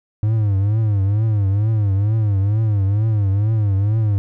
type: tone with vibrato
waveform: triangle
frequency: 103.83 Hz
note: G#2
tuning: in tune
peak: -12 dBFS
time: 0.23-4.18 s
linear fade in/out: 0 ms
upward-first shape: triangle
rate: 2.2 Hz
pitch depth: 150 cents each way
effects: none